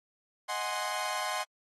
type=chord; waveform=sawtooth; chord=Ab dominant seventh; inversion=second; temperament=equal; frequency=622.3 / 740 / 830.6 / 1046.5 Hz; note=Eb5 / Gb5 / Ab5 / C6; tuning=0 / 0 / 0 / 0 cents; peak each=-36 / -33 / -35 / -31 dBFS; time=0.48-1.44 s; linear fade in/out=20 ms; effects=AAC 32 kbps